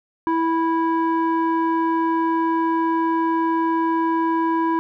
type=tone with low-pass filter; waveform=square; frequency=328.2 Hz; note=E4; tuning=8 cents flat; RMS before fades=-20 dBFS; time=0.27-4.79 s; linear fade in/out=0 ms; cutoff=1200 Hz; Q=7.2; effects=none